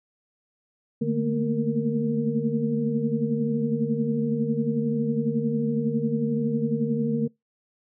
sine tone cluster, 148.6 / 216.5 / 226.8 / 238.5 / 464.2 Hz, D3 / A3 / A#3 / A#3 / A#4, +21 / -28 / -47 / +40 / -7 cents, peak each -29 / -31 / -25 / -32 / -29 dBFS, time 1.01-7.28 s, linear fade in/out 10 ms, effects noise-tail reverb RT60 0.2 s tail -26 dB re dry

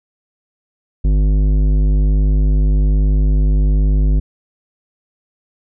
sine tone with tanh clipping, 50.6 Hz, G#1, 44 cents flat, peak -12 dBFS, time 1.04-4.2 s, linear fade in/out 10 ms, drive 13 dB, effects none

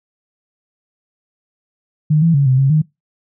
sine tone with pitch steps, 152.8 / 166 / 140.5 / 130 / 135.8 / 154.7 Hz, D#3 / E3 / C#3 / C3 / C#3 / D#3, -31 / +12 / +24 / -11 / -35 / -10 cents, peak -9 dBFS, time 2.1-2.82 s, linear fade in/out 10 ms, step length 120 ms, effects noise-tail reverb RT60 0.2 s tail -23 dB re dry

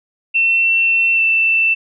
sine tone with pitch glide, 2699 to 2668 Hz, E7 to E7, +40 to +20 cents, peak -11 dBFS, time 0.34-1.75 s, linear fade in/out 20 ms, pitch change -20 cents, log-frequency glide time 1.15-1.21 s, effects none

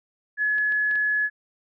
sine tone, 1700 Hz, G#6, 40 cents sharp, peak -20 dBFS, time 0.37-1.3 s, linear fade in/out 50 ms
clicks, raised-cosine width 0.3 ms, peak -26 dBFS, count 4, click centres 0.583 / 0.722 / 0.912 / 0.956 s
effects none

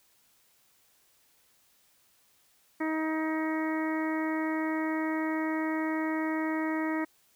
harmonic tone, 315.6 Hz, D#4, 25 cents sharp, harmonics 1 / 2 / 3 / 4 / 5 / 6 / 7, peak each -29 / -38 / -38 / -41 / -45 / -38 / -43 dBFS, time 2.8-7.05 s, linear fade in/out 10 ms, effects white hiss -66 dBFS RMS until 7.35 s

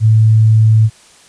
sine tone, 110 Hz, A2, in tune, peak -5 dBFS, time 0-0.9 s, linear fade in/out 50 ms, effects white hiss -44 dBFS RMS until 1.28 s + resampled to 22050 Hz

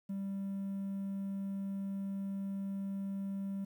triangle tone, 196 Hz, G3, in tune, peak -33 dBFS, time 0.09-3.65 s, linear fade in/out 10 ms, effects tanh soft clip ceiling -29 dBFS + 11-bit

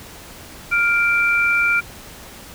sine tone pair together, 1403.2 / 2349 Hz, F6 / D7, +8 / 0 cents, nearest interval major sixth, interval 892 cents, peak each -17 dBFS, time 0.71-1.81 s, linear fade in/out 20 ms, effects pink hiss -39 dBFS RMS until 2.54 s

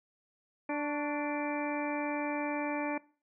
harmonic tone with a mistuned harmonic, 293.7 Hz, D4, in tune, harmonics 1 / 2 / 3 / 4 / 5 / 6 / 7 / 8, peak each -34 / -37 / -38 / -45 / -48 / -45 / -48 / -42 dBFS, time 0.69-2.98 s, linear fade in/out 5 ms, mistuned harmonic 4, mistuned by -56 cents, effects noise-tail reverb RT60 0.4 s tail -21 dB re dry

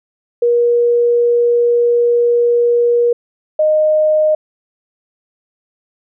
sine tone pair in turn, 476.8 / 616.6 Hz, A#4 / D#5, +39 / -16 cents, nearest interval major third, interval 445 cents, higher second, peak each -9 dBFS, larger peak neither, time 0.42-3.13 / 3.59-4.35 s, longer first, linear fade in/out 5 ms, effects none

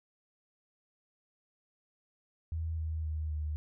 sine tone with pitch steps, 81.1 / 79.39 / 77.71 / 76.06 Hz, E2 / D#2 / D#2 / D#2, -28 / +35 / -2 / -39 cents, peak -32 dBFS, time 2.52-3.56 s, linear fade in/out 0 ms, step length 260 ms, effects none

